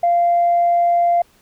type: tone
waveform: sine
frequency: 693 Hz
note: F5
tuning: 14 cents flat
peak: -11 dBFS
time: 0.03-1.22 s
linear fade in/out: 5 ms
effects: tanh soft clip ceiling -8 dBFS + pink hiss -55 dBFS RMS until 1.41 s